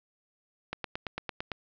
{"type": "click train", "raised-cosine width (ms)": 0.3, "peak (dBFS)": -17, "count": 8, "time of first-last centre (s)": [0.73, 1.517], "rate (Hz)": 8.89, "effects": ["low-pass 5000 Hz 12 dB/octave"]}